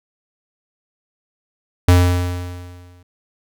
square tone with exponential decay, 89 Hz, F2, 33 cents sharp, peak -7 dBFS, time 1.88-3.03 s, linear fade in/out 5 ms, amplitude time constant 250 ms, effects none

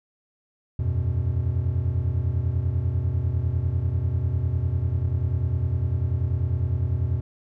triangle chord, E suspended second, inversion none, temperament equal, 82.41 / 92.5 / 123.47 Hz, E2 / F#2 / B2, 0 / 0 / 0 cents, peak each -24 dBFS, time 0.79-7.21 s, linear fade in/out 5 ms, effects none

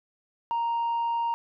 sine tone with tanh clipping, 932.3 Hz, A#5, in tune, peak -25 dBFS, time 0.51-1.34 s, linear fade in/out 0 ms, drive 1 dB, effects none

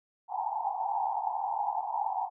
white band-pass noise, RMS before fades -32 dBFS, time 0.28-2.3 s, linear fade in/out 50 ms, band 750 to 920 Hz, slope 96 dB/octave, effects none

